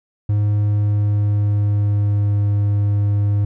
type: tone with pitch glide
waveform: triangle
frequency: 103.83 to 102.28 Hz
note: G#2 to G#2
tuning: 0 to -26 cents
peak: -12 dBFS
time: 0.29-3.45 s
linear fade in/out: 5 ms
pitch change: -26 cents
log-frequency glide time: 0.58-2.49 s
effects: none